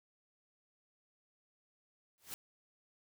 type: noise with exponential growth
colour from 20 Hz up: white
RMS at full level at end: -40 dBFS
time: 2.18-2.34 s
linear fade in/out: 0 ms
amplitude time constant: 34 ms
effects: none